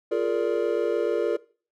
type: chord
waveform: triangle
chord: Bb dominant seventh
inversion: second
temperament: just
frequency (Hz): 349.6 / 419.5 / 466.2 / 582.7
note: F4 / Ab4 / Bb4 / D5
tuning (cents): +2 / +17 / 0 / -14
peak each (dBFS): -26 / -25 / -24 / -27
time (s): 0.11-1.37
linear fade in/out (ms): 10
effects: noise-tail reverb RT60 0.4 s tail -20 dB re dry